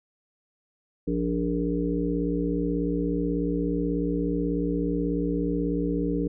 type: harmonic tone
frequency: 58.27 Hz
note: A#1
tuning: in tune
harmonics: 1 / 3 / 5 / 7 / 8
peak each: -32 / -29 / -27 / -33 / -32 dBFS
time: 1.07-6.28 s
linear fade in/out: 10 ms
effects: none